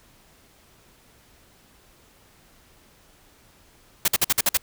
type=noise bursts; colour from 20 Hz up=white; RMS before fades=-19 dBFS; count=7; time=4.05-4.573 s; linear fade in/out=5 ms; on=31 ms; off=51 ms; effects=pink hiss -56 dBFS RMS until 4.62 s